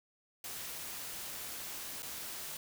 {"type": "noise with dropouts", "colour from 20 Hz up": "white", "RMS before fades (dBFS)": -43, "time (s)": [0.44, 2.57], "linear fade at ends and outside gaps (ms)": 2, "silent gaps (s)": [2.022, 2.029], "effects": []}